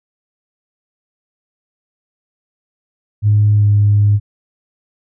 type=tone with pitch glide; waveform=sine; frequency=104.7 to 103.14 Hz; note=G#2 to G#2; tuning=+15 to -11 cents; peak=-7 dBFS; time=3.22-4.2 s; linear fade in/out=50 ms; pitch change=-26 cents; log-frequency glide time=3.55-3.66 s; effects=tanh soft clip ceiling -3 dBFS